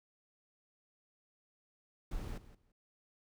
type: noise with echo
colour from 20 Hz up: brown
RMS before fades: -40 dBFS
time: 2.11-2.38 s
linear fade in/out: 5 ms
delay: 170 ms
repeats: 2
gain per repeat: -15 dB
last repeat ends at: 2.72 s
effects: none